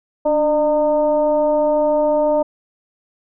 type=tone with frequency modulation; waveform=sine; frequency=603 Hz; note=D5; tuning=46 cents sharp; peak=-13 dBFS; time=0.25-2.43 s; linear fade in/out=10 ms; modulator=310 Hz; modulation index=0.71; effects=none